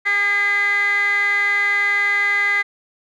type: tone with band-pass filter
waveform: 15% pulse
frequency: 405.6 Hz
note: G#4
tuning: 41 cents flat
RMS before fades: -18 dBFS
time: 0.05-2.63 s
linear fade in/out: 20 ms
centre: 2000 Hz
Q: 9.7
effects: none